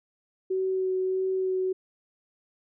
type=tone with vibrato; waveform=sine; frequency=375.7 Hz; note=F#4; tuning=26 cents sharp; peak=-24 dBFS; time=0.5-1.73 s; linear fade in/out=10 ms; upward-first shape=sine; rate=1.6 Hz; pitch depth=11 cents each way; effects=none